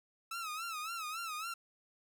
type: tone with vibrato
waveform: sawtooth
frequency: 1300 Hz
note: E6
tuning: 24 cents flat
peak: -35 dBFS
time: 0.31-1.54 s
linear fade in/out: 5 ms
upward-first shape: sine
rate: 3.6 Hz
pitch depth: 110 cents each way
effects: none